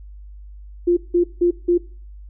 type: tone bursts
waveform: sine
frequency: 349.2 Hz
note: F4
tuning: in tune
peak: -12 dBFS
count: 4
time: 0.87-1.78 s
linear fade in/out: 10 ms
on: 100 ms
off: 170 ms
effects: noise-tail reverb RT60 0.4 s tail -19 dB re dry + added 50 Hz sine -36 dBFS peak until 2.29 s